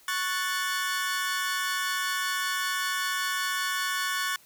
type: chord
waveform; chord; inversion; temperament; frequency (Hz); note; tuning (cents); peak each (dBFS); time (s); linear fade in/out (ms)
sawtooth; F# minor; second; equal; 1108.7 / 1480 / 1760; C#6 / F#6 / A6; 0 / 0 / 0; -28; 0.08-4.36; 2
effects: white hiss -57 dBFS RMS until 4.45 s